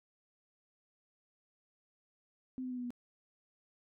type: tone with pitch steps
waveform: sine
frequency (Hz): 257.5 / 253.8 / 250.2 / 246.6 / 243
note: C4 / B3 / B3 / B3 / B3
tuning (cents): -28 / +47 / +23 / -2 / -28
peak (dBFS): -37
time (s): 2.58-2.905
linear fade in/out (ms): 0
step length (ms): 65
effects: none